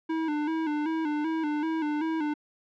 square tone with vibrato, 310 Hz, D#4, 6 cents flat, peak -27 dBFS, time 0.09-2.34 s, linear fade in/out 10 ms, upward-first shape square, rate 2.6 Hz, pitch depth 67 cents each way, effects low-pass 2000 Hz 12 dB/octave

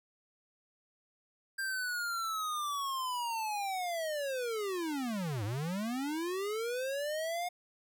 square linear two-way sweep, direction down then up, 1594 to 97.4 to 720 Hz, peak -34 dBFS, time 1.58-7.49 s, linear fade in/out 10 ms, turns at 5.44 s, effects none

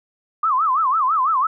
sine tone with vibrato, 1158 Hz, D6, 25 cents flat, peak -15 dBFS, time 0.43-1.47 s, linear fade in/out 5 ms, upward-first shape sine, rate 6 Hz, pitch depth 240 cents each way, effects none

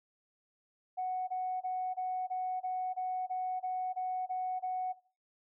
sine tone bursts, 740 Hz, F#5, in tune, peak -31 dBFS, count 12, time 0.97-4.932 s, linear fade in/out 20 ms, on 310 ms, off 22 ms, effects noise-tail reverb RT60 0.4 s tail -18 dB re dry + tanh soft clip ceiling -27 dBFS

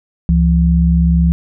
sine tone pair together, 69.3 / 169.36 Hz, C#2 / E3, 0 / +47 cents, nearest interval octave + minor third, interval 1547 cents, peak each -11 dBFS, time 0.29-1.32 s, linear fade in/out 0 ms, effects none

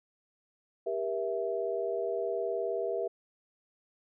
sine chord, E diminished, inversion first, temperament just, 395.6 / 474.7 / 659.3 Hz, G4 / Bb4 / E5, +16 / +31 / 0 cents, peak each -34 dBFS, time 0.86-3.08 s, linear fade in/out 10 ms, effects none

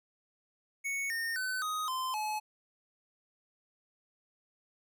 square tone with pitch steps, 2217 / 1832.2 / 1514.3 / 1251.5 / 1034.3 / 854.8 Hz, C#7 / A#6 / F#6 / D#6 / C6 / G#5, 0 / -30 / +40 / +10 / -20 / +50 cents, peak -33 dBFS, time 0.84-2.4 s, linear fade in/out 20 ms, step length 260 ms, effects none

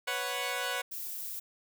10% pulse chord, B suspended second, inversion none, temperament equal, 493.9 / 554.4 / 740 Hz, B4 / C#5 / F#5, 0 / 0 / 0 cents, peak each -28 dBFS, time 0.07-0.82 s, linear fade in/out 10 ms
violet noise, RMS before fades -39 dBFS, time 0.91-1.4 s, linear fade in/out 10 ms
effects none

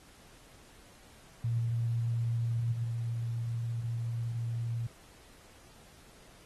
sine tone with level steps, 116.54 Hz, A#2, in tune, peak -28 / -31 dBFS, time 1.44-4.87 s, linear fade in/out 5 ms, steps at 2.72 s, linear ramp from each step 10 ms, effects pink hiss -58 dBFS RMS until 6.45 s + AAC 32 kbps

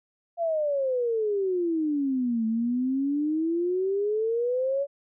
sine exponential two-way sweep, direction down then up, 692 to 220 to 570 Hz, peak -23 dBFS, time 0.37-4.87 s, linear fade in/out 50 ms, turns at 2.46 s, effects none

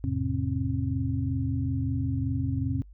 sine tone cluster, 84.6 / 107.1 / 129.9 / 267.9 Hz, E2 / A2 / C3 / C4, +45 / -46 / -12 / +41 cents, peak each -31 dBFS, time 0.04-2.82 s, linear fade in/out 0 ms, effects noise-tail reverb RT60 0.1 s tail -26 dB re dry + added 50 Hz sine -46 dBFS peak until 2.93 s

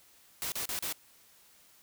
white noise bursts, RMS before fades -35 dBFS, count 4, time 0.42-0.925 s, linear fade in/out 0 ms, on 100 ms, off 35 ms, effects white hiss -61 dBFS RMS until 1.82 s

